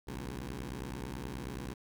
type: beating tone pair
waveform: 10% pulse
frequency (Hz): 60 / 69.3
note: B1 / C#2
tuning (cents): -49 / 0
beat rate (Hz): 9.3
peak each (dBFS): -33 / -34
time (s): 0.07-1.74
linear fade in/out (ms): 10
effects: none